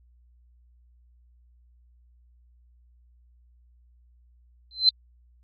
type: tone with exponential growth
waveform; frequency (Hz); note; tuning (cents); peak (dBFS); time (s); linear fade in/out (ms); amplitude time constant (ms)
sine; 4080; C8; -44; -10; 4.71-4.89; 1; 37
effects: added 60 Hz sine -55 dBFS peak until 5.43 s + MP3 32 kbps